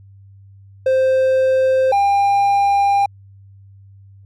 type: tone pair in turn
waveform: triangle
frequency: 523.3 / 800.6 Hz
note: C5 / G5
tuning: 0 / +36 cents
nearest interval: perfect fifth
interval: 736 cents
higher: second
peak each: -10 dBFS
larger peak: neither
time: 0.86-1.92 / 1.92-3.06 s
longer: second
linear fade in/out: 5 ms
effects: added 98 Hz sine -41 dBFS peak until 4.25 s + AAC 64 kbps